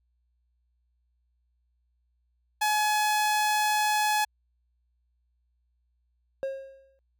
sawtooth tone, 847 Hz, G#5, 34 cents sharp, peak -19 dBFS, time 2.61-4.25 s, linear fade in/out 10 ms
triangle tone with exponential decay, 539 Hz, C#5, 49 cents flat, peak -24 dBFS, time 6.43-6.99 s, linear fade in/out 0 ms, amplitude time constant 120 ms
effects added 60 Hz sine -69 dBFS peak until 7.19 s

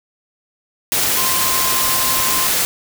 sine tone in noise, 1046.5 Hz, C6, in tune, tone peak -23 dBFS, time 1.17-2.47 s, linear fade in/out 0 ms, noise white, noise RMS -17 dBFS, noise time 0.92-2.65 s, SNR -9 dB, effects none

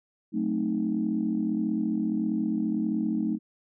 sine chord, F# diminished seventh, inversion none, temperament equal, 185 / 220 / 261.6 / 311.1 Hz, F#3 / A3 / C4 / Eb4, 0 / 0 / 0 / 0 cents, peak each -33 / -27 / -33 / -29 dBFS, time 0.32-3.39 s, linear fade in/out 50 ms, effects tanh soft clip ceiling -15 dBFS

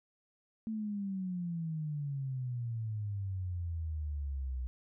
sine exponential sweep, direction down, 223.5 to 61.74 Hz, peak -34 dBFS, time 0.67-4.67 s, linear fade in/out 0 ms, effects none

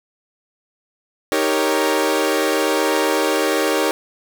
sawtooth chord, Eb dominant seventh, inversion none, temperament equal, 311.1 / 392 / 466.2 / 554.4 Hz, Eb4 / G4 / Bb4 / Db5, 0 / 0 / 0 / 0 cents, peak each -18 dBFS, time 1.32-3.91 s, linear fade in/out 0 ms, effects none

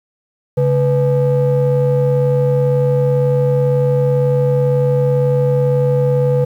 triangle ring-modulated tone, 178 Hz, F3, 33 cents sharp, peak -6 dBFS, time 0.57-6.45 s, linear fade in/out 10 ms, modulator 317 Hz, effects 8-bit

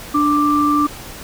sine tone pair together, 294.5 / 1178 Hz, D4 / D6, +5 / +5 cents, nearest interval 2 octaves, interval 2400 cents, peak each -15 dBFS, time 0.14-0.87 s, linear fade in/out 10 ms, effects pink hiss -34 dBFS RMS until 1.23 s

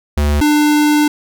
square tone pair in turn, 73.42 / 298.4 Hz, D2 / D4, 0 / +28 cents, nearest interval 2 octaves, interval 2428 cents, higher second, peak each -12 / -10 dBFS, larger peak second, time 0.17-0.41 / 0.41-1.08 s, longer second, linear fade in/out 5 ms, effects none

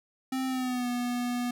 square tone with pitch glide, 261.6 to 244.1 Hz, C4 to B3, 0 to -20 cents, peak -29 dBFS, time 0.32-1.51 s, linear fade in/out 5 ms, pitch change -120 cents, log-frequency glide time 0.47-0.88 s, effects none

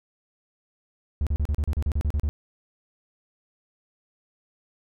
triangle tone bursts, 73.42 Hz, D2, in tune, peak -19 dBFS, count 12, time 1.21-2.29 s, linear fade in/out 0 ms, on 57 ms, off 36 ms, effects none

